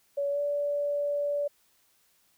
sine tone with pitch glide, 566 to 577.9 Hz, C#5 to D5, +36 to -28 cents, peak -26 dBFS, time 0.17-1.48 s, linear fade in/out 10 ms, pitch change +36 cents, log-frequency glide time 0.3-0.4 s, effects white hiss -67 dBFS RMS until 2.37 s

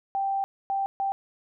sine tone bursts at uneven times, 784 Hz, G5, in tune, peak -24 dBFS, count 3, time 0.15-0.44 / 0.7-0.86 / 1-1.12 s, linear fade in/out 0 ms, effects none

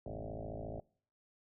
sine tone with frequency modulation, 261.3 Hz, C4, 2 cents flat, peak -40 dBFS, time 0.06-0.8 s, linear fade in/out 2 ms, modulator 54.3 Hz, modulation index 7.7, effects noise-tail reverb RT60 0.5 s tail -23 dB re dry

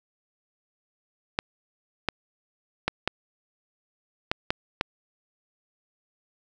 clicks, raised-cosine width 0.3 ms, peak -7 dBFS, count 7, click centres 1.389 / 2.087 / 2.88 / 3.076 / 4.315 / 4.505 / 4.811 s, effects none

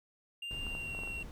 triangle tone with pitch glide, 2794 to 2743 Hz, F7 to F7, 0 to -32 cents, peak -37 dBFS, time 0.42-1.23 s, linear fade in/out 5 ms, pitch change -32 cents, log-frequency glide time 0.6-0.98 s
brown noise, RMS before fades -44 dBFS, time 0.51-1.31 s, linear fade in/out 0 ms
clicks, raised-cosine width 1 ms, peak -32 dBFS, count 6, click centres 0.667 / 0.751 / 0.949 / 0.99 / 1.035 / 1.075 s
effects none

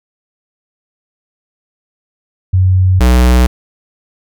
sine / square tone pair in turn, 93 / 61.82 Hz, F#2 / B1, +9 / +2 cents, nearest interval perfect fifth, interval 707 cents, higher first, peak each -6 dBFS, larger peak neither, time 2.53-3 / 3-3.47 s, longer neither, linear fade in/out 10 ms, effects none

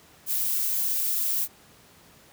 violet noise, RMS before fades -26 dBFS, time 0.26-1.48 s, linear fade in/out 50 ms, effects pink hiss -54 dBFS RMS until 2.32 s + high-pass 80 Hz 12 dB/octave

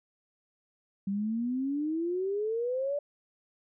sine exponential sweep, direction up, 193.1 to 587.3 Hz, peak -28 dBFS, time 1.07-2.99 s, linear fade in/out 5 ms, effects none

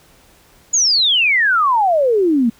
sine exponential sweep, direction down, 6980 to 220 Hz, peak -11 dBFS, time 0.73-2.5 s, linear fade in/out 10 ms, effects pink hiss -50 dBFS RMS until 2.59 s

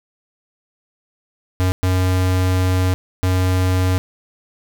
square tone bursts at uneven times, 92.3 Hz, F#2, 4 cents flat, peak -15 dBFS, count 3, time 1.6-1.72 / 1.83-2.94 / 3.23-3.98 s, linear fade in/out 0 ms, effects none

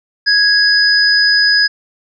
sine tone pair together, 1661.2 / 4995 Hz, G#6 / D#8, 0 / +6 cents, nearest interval octave + perfect fifth, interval 1906 cents, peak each -11 dBFS, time 0.26-1.68 s, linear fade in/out 20 ms, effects none

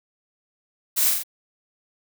blue noise with echo, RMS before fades -21 dBFS, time 0.96-1.11 s, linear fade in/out 20 ms, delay 42 ms, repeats 3, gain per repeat -3 dB, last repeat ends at 1.236 s, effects none

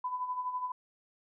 sine tone with tremolo, 1001 Hz, B5, 23 cents sharp, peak -30 dBFS, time 0.04-0.72 s, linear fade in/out 5 ms, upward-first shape sine, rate 12 Hz, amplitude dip 60%, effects none

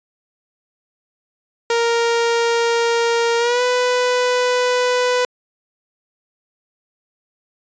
sawtooth tone with pitch glide, 466.2 to 496.8 Hz, A#4 to B4, 0 to +10 cents, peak -11 dBFS, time 1.7-5.25 s, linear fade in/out 2 ms, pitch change +110 cents, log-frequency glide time 3.38-3.62 s, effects resampled to 16000 Hz

